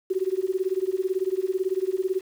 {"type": "tone with tremolo", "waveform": "sine", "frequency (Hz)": 376.7, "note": "F#4", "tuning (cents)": 31, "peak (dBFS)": -19, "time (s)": [0.1, 2.21], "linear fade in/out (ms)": 10, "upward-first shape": "sine", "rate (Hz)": 18, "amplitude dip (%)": 95, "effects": ["8-bit"]}